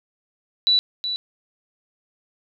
sine tone with echo, 3951 Hz, B7, in tune, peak -14 dBFS, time 0.67-0.79 s, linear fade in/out 0 ms, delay 370 ms, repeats 1, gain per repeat -9 dB, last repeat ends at 1.16 s, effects none

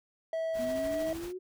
triangle tone with pitch glide, 650 to 645.5 Hz, E5 to E5, -24 to -37 cents, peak -28 dBFS, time 0.33-1.13 s, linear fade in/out 2 ms, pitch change -13 cents, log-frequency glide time 0.54-0.66 s
pink noise with tremolo, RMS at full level -44 dBFS, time 0.53-1.33 s, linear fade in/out 50 ms, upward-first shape sine, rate 13 Hz, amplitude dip 40%
sine exponential sweep, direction up, 239.3 to 375 Hz, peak -36 dBFS, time 0.58-1.39 s, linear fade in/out 20 ms
effects none

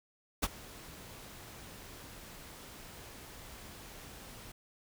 pink noise with ADSR envelope, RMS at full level -29 dBFS, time 0.42-4.52 s, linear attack 17 ms, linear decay 34 ms, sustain -21 dB, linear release 6 ms, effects none

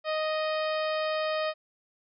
harmonic tone, 622.3 Hz, D#5, in tune, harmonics 1 / 2 / 3 / 4 / 5 / 6 / 7 / 8, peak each -28 / -34 / -38 / -40 / -42 / -44 / -45 / -46 dBFS, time 0.04-1.54 s, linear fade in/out 50 ms, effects none

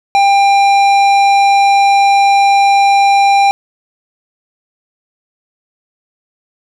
sine tone with tanh clipping, 796 Hz, G5, 26 cents sharp, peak -8 dBFS, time 0.15-3.51 s, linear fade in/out 0 ms, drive 14 dB, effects none

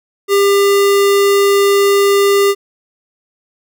square tone, 399.9 Hz, G4, 35 cents sharp, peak -9 dBFS, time 0.28-2.55 s, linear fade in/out 50 ms, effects none

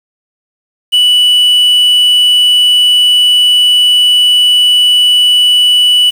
triangle tone with quantisation, 2960 Hz, F#7, in tune, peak -3 dBFS, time 0.92-6.11 s, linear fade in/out 20 ms, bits 5, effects none

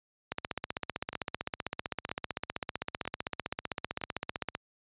two click trains, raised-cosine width 0.3 ms, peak -16 / -22 dBFS, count 67 / 4, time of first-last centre 0.32-4.551 / 1.13-4.015 s, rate 15.6 / 1.04 Hz, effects high-pass 60 Hz 12 dB/octave + resampled to 8000 Hz

